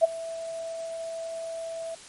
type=tone with ADSR envelope; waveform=sine; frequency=659 Hz; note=E5; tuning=1 cent flat; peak=-12 dBFS; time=0.01-1.95 s; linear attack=31 ms; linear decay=16 ms; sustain=-20 dB; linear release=6 ms; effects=white hiss -47 dBFS RMS until 2.08 s + MP3 48 kbps